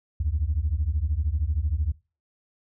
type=beating tone pair; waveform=sine; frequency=69.3 / 82.3 Hz; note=C#2 / E2; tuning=0 / -2 cents; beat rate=13 Hz; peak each=-25 dBFS; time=0.2-1.92 s; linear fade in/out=5 ms; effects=noise-tail reverb RT60 0.3 s tail -20 dB re dry + tanh soft clip ceiling -16 dBFS